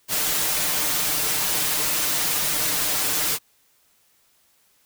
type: noise with comb filter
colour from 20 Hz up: white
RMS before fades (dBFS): -23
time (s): 0.08-3.39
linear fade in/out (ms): 50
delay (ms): 6.6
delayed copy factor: +0.85
effects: white hiss -62 dBFS RMS until 4.85 s